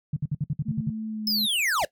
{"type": "tone bursts", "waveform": "sine", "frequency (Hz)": 146.83, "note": "D3", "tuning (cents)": 0, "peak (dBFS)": -22, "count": 9, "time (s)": [0.13, 0.901], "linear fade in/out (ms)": 5, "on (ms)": 35, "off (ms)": 57}
{"type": "tone with pitch glide", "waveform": "sine", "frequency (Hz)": [219, 211.9], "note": ["A3", "G#3"], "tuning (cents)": [-8, 35], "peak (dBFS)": -29, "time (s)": [0.65, 1.47], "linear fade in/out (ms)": 20, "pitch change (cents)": -57, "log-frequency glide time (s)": [1.07, 1.33]}
{"type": "linear sweep", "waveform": "square", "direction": "down", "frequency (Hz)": [5274, 522], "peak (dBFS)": -23, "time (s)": [1.27, 1.85], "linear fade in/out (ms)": 2}
{"type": "noise with exponential growth", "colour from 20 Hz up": "brown", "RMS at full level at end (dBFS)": -36, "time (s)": [1.75, 1.84], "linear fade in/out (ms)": 0, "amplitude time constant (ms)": 19}
{"effects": ["noise-tail reverb RT60 0.1 s tail -19 dB re dry"]}